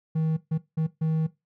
triangle tone bursts at uneven times, 158.9 Hz, D#3, 37 cents sharp, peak -20 dBFS, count 4, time 0.15-0.37 / 0.51-0.58 / 0.77-0.87 / 1.01-1.27 s, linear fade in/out 10 ms, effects noise-tail reverb RT60 0.2 s tail -17 dB re dry

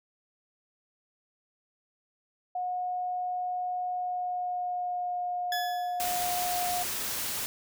sine tone with pitch glide, 725 to 715.8 Hz, F#5 to F5, -35 to +42 cents, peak -29 dBFS, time 2.55-6.83 s, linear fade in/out 5 ms, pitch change -23 cents, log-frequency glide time 3.92-5.19 s
20% pulse tone with exponential decay, 1705 Hz, G#6, 45 cents sharp, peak -24 dBFS, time 5.52-6.31 s, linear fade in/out 2 ms, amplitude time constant 170 ms
white noise, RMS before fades -33 dBFS, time 6-7.46 s, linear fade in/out 0 ms
effects none

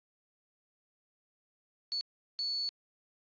sine tone bursts at uneven times, 4435 Hz, C#8, in tune, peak -31 dBFS, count 2, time 1.92-2.01 / 2.39-2.69 s, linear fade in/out 0 ms, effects resampled to 11025 Hz + 12-bit

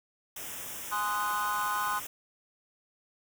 white band-stop noise, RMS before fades -40 dBFS, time 0.36-2.07 s, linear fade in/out 5 ms, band 3600 to 5200 Hz, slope 96 dB/octave
triangle chord, Ab dominant seventh, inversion none, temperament equal with one note detuned, 830.6 / 1037.5 / 1244.5 / 1480 Hz, Ab5 / C6 / Eb6 / Gb6, 0 / -15 / 0 / 0 cents, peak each -35 / -30 / -32 / -34 dBFS, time 0.91-2 s, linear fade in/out 20 ms
effects none

